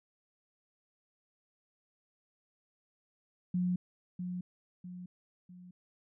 sine tone with echo, 179.8 Hz, F#3, 49 cents flat, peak -28 dBFS, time 3.54-3.76 s, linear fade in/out 5 ms, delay 650 ms, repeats 3, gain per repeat -7 dB, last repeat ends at 5.71 s, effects none

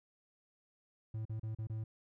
triangle tone with dropouts, 110 Hz, A2, in tune, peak -35 dBFS, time 1.14-1.84 s, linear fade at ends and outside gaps 5 ms, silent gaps 1.253-1.295 / 1.397-1.431 / 1.549-1.586 / 1.671-1.697 s, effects none

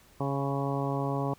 harmonic tone with a mistuned harmonic, 138.59 Hz, C#3, in tune, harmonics 1 / 2 / 3 / 4 / 5 / 6 / 7 / 8, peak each -31 / -34 / -36 / -37 / -38 / -39 / -39 / -40 dBFS, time 0.2-1.34 s, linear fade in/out 5 ms, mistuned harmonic 7, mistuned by +20 cents, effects pink hiss -59 dBFS RMS until 1.38 s

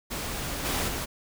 pink noise with level steps, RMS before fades -33 / -28 / -32 dBFS, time 0.1-1.06 s, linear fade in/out 20 ms, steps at 0.64 / 0.87 s, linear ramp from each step 20 ms, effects none

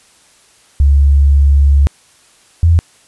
sine tone pair in turn, 70.3 / 83.6 Hz, C#2 / E2, +25 / +25 cents, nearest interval minor third, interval 300 cents, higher second, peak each -5 dBFS, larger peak neither, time 0.8-1.87 / 2.63-2.79 s, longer first, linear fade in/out 0 ms, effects white hiss -48 dBFS RMS until 3.07 s + resampled to 24000 Hz

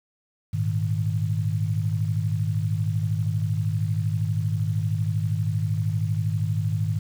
sine chord, Ab suspended second, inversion none, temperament equal, 103.83 / 116.54 / 155.56 Hz, Ab2 / Bb2 / Eb3, 0 / 0 / 0 cents, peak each -24 / -29 / -27 dBFS, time 0.53-6.99 s, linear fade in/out 10 ms, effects 8-bit

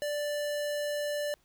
square tone, 587.3 Hz, D5, in tune, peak -31 dBFS, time 0.02-1.34 s, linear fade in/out 0 ms, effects pink hiss -69 dBFS RMS until 1.44 s

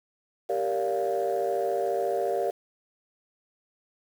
sine chord, G minor seventh, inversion none, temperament equal with one note detuned, 392 / 466.2 / 576.2 / 698.5 Hz, G4 / Bb4 / D5 / F5, 0 / 0 / -33 / 0 cents, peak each -29 dBFS, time 0.49-2.51 s, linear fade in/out 10 ms, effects tanh soft clip ceiling -18 dBFS + 8-bit

